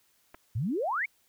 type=clicks; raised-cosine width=0.5 ms; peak=-33 dBFS; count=2; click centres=0.344 / 0.347 s
type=exponential sweep; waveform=sine; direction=up; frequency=96.2 to 2349 Hz; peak=-27 dBFS; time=0.55-1.06 s; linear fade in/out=10 ms
effects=white hiss -68 dBFS RMS until 1.28 s